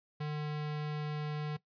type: tone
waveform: square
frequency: 150.3 Hz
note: D3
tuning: 40 cents sharp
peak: -35 dBFS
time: 0.2-1.57 s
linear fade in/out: 10 ms
effects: noise-tail reverb RT60 0.1 s tail -18 dB re dry + resampled to 11025 Hz